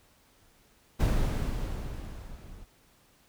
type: noise with level ramp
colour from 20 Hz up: brown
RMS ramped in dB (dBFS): -23 to -48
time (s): 0.99-2.65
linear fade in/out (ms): 20
effects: pink hiss -63 dBFS RMS until 3.28 s